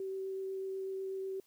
sine tone with vibrato, 383.6 Hz, G4, 37 cents flat, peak -36 dBFS, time 0-1.4 s, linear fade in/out 2 ms, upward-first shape triangle, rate 8.1 Hz, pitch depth 9 cents each way, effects white hiss -70 dBFS RMS until 1.46 s

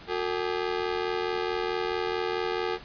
sawtooth ring-modulated tone, 407.5 Hz, G#4, 33 cents flat, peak -20 dBFS, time 0.07-2.79 s, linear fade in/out 50 ms, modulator 42.3 Hz, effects pink hiss -47 dBFS RMS until 2.84 s + resampled to 11025 Hz

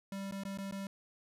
square tone with dropouts, 196 Hz, G3, in tune, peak -39 dBFS, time 0.12-0.87 s, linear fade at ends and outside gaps 2 ms, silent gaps 0.312-0.322 / 0.436-0.451 / 0.575-0.585 / 0.712-0.723 s, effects resampled to 32000 Hz

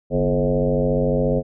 sine tone with frequency modulation, 338.3 Hz, E4, 45 cents sharp, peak -16 dBFS, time 0.1-1.43 s, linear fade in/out 50 ms, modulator 94.2 Hz, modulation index 2.8, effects none

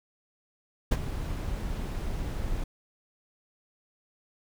brown noise with ADSR envelope, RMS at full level -18 dBFS, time 0.91-2.64 s, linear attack 12 ms, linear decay 38 ms, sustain -14 dB, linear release 5 ms, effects none

